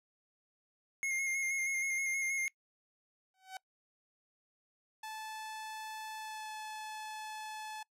square tone with vibrato, 2142 Hz, C7, 40 cents sharp, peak -33 dBFS, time 1.03-2.48 s, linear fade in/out 0 ms, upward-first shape square, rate 6.3 Hz, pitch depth 23 cents each way
sawtooth tone with exponential growth, 757 Hz, F#5, 39 cents sharp, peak -35 dBFS, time 3.34-3.57 s, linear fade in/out 2 ms, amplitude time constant 48 ms
sawtooth tone with pitch glide, 871 to 863 Hz, A5 to A5, -18 to -34 cents, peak -38 dBFS, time 5.03-7.83 s, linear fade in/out 5 ms, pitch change -16 cents, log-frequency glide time 6.17-6.51 s
effects noise-tail reverb RT60 0.1 s tail -23 dB re dry + low-pass 12000 Hz 12 dB/octave

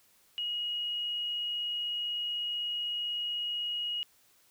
sine tone, 2891 Hz, F#7, 41 cents flat, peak -31 dBFS, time 0.38-4.03 s, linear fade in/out 0 ms, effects white hiss -65 dBFS RMS until 4.5 s

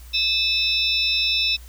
sine tone cluster, 2608 / 3599 / 3929 / 5310 Hz, E7 / A7 / B7 / E8, -19 / +38 / -10 / +12 cents, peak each -24 dBFS, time 0.13-1.57 s, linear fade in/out 20 ms, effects added 60 Hz sine -39 dBFS peak until 1.68 s + white hiss -50 dBFS RMS until 1.68 s

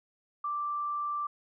sine tone, 1174.7 Hz, D6, in tune, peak -30 dBFS, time 0.44-1.27 s, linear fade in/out 5 ms, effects none

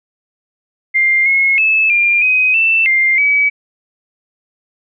sine tone with pitch steps, 2100 / 2169 / 2610 / 2396 / 2515 / 2664 / 2104 / 2280 Hz, C7 / C#7 / E7 / D7 / D#7 / E7 / C7 / C#7, +6 / -38 / -18 / +34 / +18 / +18 / +9 / +48 cents, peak -9 dBFS, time 0.94-3.5 s, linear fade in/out 20 ms, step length 320 ms, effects none

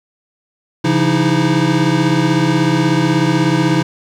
square tone cluster, 137.2 / 170.4 / 309 / 325.3 Hz, C#3 / F3 / D#4 / E4, -17 / -42 / -12 / -23 cents, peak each -18 dBFS, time 0.84-3.83 s, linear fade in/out 10 ms, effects low-pass 6000 Hz 12 dB/octave + 8-bit

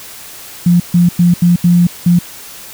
sine tone bursts at uneven times, 174.6 Hz, F3, in tune, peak -5 dBFS, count 6, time 0.66-0.8 / 0.94-1.09 / 1.19-1.34 / 1.42-1.56 / 1.64-1.87 / 2.06-2.19 s, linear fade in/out 5 ms, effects white hiss -32 dBFS RMS until 2.73 s

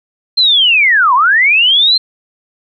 sine linear two-way sweep, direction down then up, 4196 to 950 to 4196 Hz, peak -6 dBFS, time 0.37-1.98 s, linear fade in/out 10 ms, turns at 1.14 s, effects none

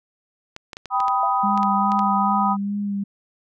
clicks, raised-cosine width 0.2 ms, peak -17 dBFS, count 10, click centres 0.564 / 0.732 / 0.769 / 0.857 / 1.003 / 1.082 / 1.576 / 1.631 / 1.919 / 1.992 s
sine chord, G augmented, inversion none, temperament equal with one note detuned, 784 / 987.8 / 1251 Hz, G5 / B5 / D#6, 0 / 0 / +9 cents, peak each -22 dBFS, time 0.9-2.57 s, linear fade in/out 50 ms
sine tone with exponential decay, 683 Hz, F5, 39 cents flat, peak -22 dBFS, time 1.23-1.39 s, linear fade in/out 2 ms, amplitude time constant 34 ms
sine tone with vibrato, 201.9 Hz, G#3, 49 cents flat, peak -22 dBFS, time 1.43-3.04 s, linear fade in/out 10 ms, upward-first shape sine, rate 2.4 Hz, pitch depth 22 cents each way
effects none

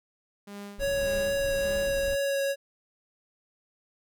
sawtooth tone with tremolo, 202.3 Hz, G#3, 45 cents flat, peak -34 dBFS, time 0.47-1.89 s, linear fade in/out 5 ms, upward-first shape sine, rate 1.8 Hz, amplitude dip 100%
brown noise, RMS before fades -38 dBFS, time 0.78-2.16 s, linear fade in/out 20 ms
square tone with vibrato, 555 Hz, C#5, 2 cents sharp, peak -26 dBFS, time 0.79-2.56 s, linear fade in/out 50 ms, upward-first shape triangle, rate 2.3 Hz, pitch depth 10 cents each way
effects none

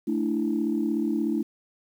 sine chord, A suspended fourth, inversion none, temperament just, 220 / 293.3 / 330 Hz, A3 / D4 / E4, 0 / -2 / +2 cents, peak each -27 dBFS, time 0.07-1.43 s, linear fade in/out 10 ms, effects tanh soft clip ceiling -14 dBFS + 9-bit

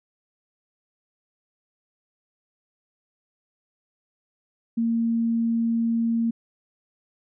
sine tone, 230 Hz, A#3, 23 cents flat, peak -20 dBFS, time 4.77-6.31 s, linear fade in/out 10 ms, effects none

